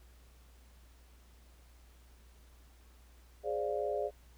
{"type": "chord", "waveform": "sine", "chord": "D half-diminished seventh", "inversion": "second", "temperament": "equal", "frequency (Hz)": [415.3, 523.3, 587.3, 698.5], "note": ["Ab4", "C5", "D5", "F5"], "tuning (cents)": [0, 0, 0, 0], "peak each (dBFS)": [-36, -39, -36, -40], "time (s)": [3.43, 4.11], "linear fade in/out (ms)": 50, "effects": ["added 60 Hz sine -57 dBFS peak until 4.37 s", "pink hiss -66 dBFS RMS until 4.37 s"]}